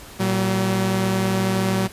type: tone pair together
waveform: sawtooth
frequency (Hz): 115.93 / 190.1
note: A#2 / F#3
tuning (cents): -9 / +47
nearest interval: major sixth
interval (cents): 856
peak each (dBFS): -20 / -16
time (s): 0.19-1.88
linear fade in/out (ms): 20
effects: pink hiss -41 dBFS RMS until 1.92 s + resampled to 32000 Hz